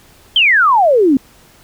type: exponential sweep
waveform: sine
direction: down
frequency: 3223 to 251.4 Hz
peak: -7 dBFS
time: 0.36-1.17 s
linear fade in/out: 2 ms
effects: pink hiss -46 dBFS RMS until 1.63 s